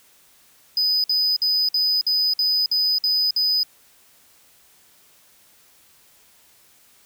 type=tone bursts; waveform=triangle; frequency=4993 Hz; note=D#8; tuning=5 cents sharp; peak=-16 dBFS; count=9; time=0.77-3.632 s; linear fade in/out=2 ms; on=270 ms; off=54 ms; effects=white hiss -55 dBFS RMS until 7.05 s